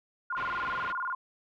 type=tone with vibrato; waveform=sine; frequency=1219 Hz; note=D#6; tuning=36 cents flat; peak=-30 dBFS; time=0.3-1.15 s; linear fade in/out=5 ms; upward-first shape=square; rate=20 Hz; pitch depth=270 cents each way
type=low-pass noise; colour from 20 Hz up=white; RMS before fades=-42 dBFS; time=0.36-0.93 s; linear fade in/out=20 ms; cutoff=2800 Hz; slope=24 dB/octave
effects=none